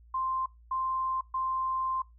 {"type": "tone bursts at uneven times", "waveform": "sine", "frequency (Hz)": 1046.5, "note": "C6", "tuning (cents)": 0, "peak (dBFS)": -28, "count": 3, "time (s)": [[0.14, 0.46], [0.71, 1.21], [1.34, 2.02]], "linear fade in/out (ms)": 5, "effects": ["noise-tail reverb RT60 0.2 s tail -21 dB re dry", "added 58 Hz sine -53 dBFS peak until 2.18 s"]}